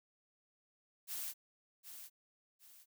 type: noise with echo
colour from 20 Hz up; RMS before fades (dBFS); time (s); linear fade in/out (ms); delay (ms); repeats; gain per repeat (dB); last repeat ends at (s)
blue; -42; 1.07-1.34; 50; 760; 2; -9; 2.86
effects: none